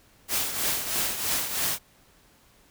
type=noise with tremolo; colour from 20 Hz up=white; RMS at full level=-25 dBFS; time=0.28-1.79 s; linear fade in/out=50 ms; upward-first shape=triangle; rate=3.1 Hz; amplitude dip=65%; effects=pink hiss -59 dBFS RMS until 2.7 s